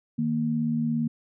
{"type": "tone pair together", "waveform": "sine", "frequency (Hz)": [155.58, 233.1], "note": ["D#3", "A#3"], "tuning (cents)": [0, 0], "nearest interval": "perfect fifth", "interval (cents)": 700, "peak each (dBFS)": [-29, -24], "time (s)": [0.18, 1.08], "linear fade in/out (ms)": 10, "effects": []}